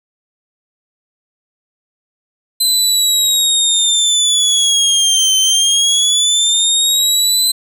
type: linear two-way sweep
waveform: 25% pulse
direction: down then up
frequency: 4057 to 3082 to 4057 Hz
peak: -6 dBFS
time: 2.6-7.52 s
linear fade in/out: 10 ms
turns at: 5.37 s
effects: none